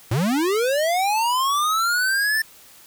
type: linear sweep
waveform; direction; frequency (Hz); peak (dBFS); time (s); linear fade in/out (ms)
square; up; 100.5 to 1787; -19; 0.11-2.42; 5
effects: white hiss -48 dBFS RMS until 2.86 s